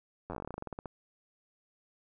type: slowing click train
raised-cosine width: 1 ms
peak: -25 dBFS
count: 19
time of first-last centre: 0.3-0.857 s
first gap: 10 ms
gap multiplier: 1.12
effects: none

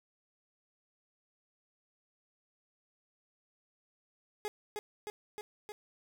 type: tone with echo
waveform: 30% pulse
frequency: 419.6 Hz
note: G#4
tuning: 18 cents sharp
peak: -32 dBFS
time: 4.45-4.48 s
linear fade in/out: 0 ms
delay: 310 ms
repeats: 4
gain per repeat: -2 dB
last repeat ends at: 5.72 s
effects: none

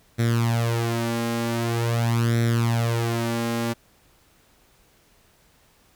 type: tone with flanger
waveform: sawtooth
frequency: 116.54 Hz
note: A#2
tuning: in tune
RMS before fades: -23 dBFS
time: 0.18-3.74 s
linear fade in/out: 20 ms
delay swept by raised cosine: 0.52 to 3.72 ms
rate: 0.45 Hz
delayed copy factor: +0.75
effects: pink hiss -59 dBFS RMS until 5.95 s

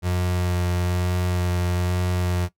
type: tone with vibrato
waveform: 35% pulse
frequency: 89.3 Hz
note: F2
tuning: 39 cents sharp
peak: -19 dBFS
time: 0.02-2.49 s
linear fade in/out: 50 ms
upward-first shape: sine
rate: 1.1 Hz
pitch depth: 13 cents each way
effects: noise-tail reverb RT60 0.1 s tail -17 dB re dry

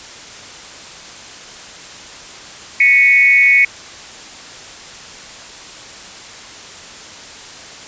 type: tone with amplitude modulation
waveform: sine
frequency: 2217 Hz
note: C#7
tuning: in tune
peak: -3 dBFS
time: 2.8-3.65 s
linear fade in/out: 5 ms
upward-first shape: sine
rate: 264 Hz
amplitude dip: 85%
effects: white hiss -34 dBFS RMS until 7.87 s + resampled to 16000 Hz

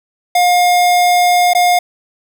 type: tone with dropouts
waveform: square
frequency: 712 Hz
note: F5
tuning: 33 cents sharp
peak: -9 dBFS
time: 0.35-1.79 s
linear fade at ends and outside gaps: 5 ms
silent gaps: 1.535-1.549 s
effects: none

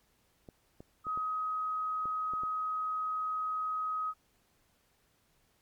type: clicks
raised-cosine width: 2 ms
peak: -34 dBFS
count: 7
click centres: 0.488 / 0.805 / 1.068 / 1.175 / 2.056 / 2.336 / 2.435 s
type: tone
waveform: sine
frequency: 1263 Hz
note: D#6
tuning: 26 cents sharp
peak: -31 dBFS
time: 1.04-4.14 s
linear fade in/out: 50 ms
effects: pink hiss -71 dBFS RMS until 5.61 s + MP3 96 kbps

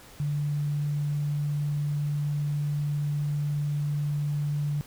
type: tone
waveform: sine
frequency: 146.4 Hz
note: D3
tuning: 5 cents flat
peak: -25 dBFS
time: 0.2-4.81 s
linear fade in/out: 0 ms
effects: pink hiss -50 dBFS RMS until 4.86 s

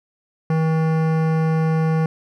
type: tone with hard clipping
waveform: sine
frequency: 159.9 Hz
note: D#3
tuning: 48 cents sharp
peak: -18 dBFS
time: 0.5-2.06 s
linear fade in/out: 2 ms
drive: 17 dB
effects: none

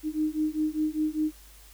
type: beating tone pair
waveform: sine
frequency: 305.9 / 310.9 Hz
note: D#4 / D#4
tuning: -29 / -1 cents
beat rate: 5 Hz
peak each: -28 dBFS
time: 0.03-1.32 s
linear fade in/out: 50 ms
effects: added 50 Hz sine -51 dBFS peak until 1.73 s + white hiss -54 dBFS RMS until 1.73 s

